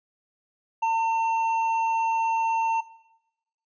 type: tone with hard clipping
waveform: triangle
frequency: 904 Hz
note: A5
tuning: 47 cents sharp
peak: -22 dBFS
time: 0.82-2.81 s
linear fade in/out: 10 ms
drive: 8 dB
effects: noise-tail reverb RT60 0.9 s tail -19 dB re dry + resampled to 16000 Hz